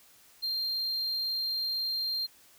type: tone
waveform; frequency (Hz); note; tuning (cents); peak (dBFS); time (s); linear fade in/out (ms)
triangle; 4186; C8; 0; -28; 0.42-2.27; 20
effects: white hiss -59 dBFS RMS until 2.58 s